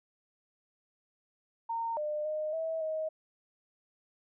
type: tone with pitch steps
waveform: sine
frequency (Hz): 918 / 602 / 615 / 647 / 630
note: A#5 / D5 / D#5 / E5 / D#5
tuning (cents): -27 / +43 / -20 / -32 / +21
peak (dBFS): -31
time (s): 1.69-3.09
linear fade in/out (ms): 10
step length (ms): 280
effects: none